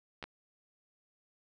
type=clicks; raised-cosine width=0.3 ms; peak=-25 dBFS; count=2; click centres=0.227 / 0.24 s; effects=none